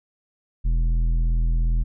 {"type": "tone with tanh clipping", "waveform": "sine", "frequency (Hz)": 41.34, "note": "E1", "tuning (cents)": 6, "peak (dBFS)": -19, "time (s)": [0.64, 1.84], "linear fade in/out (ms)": 20, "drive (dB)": 9, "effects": []}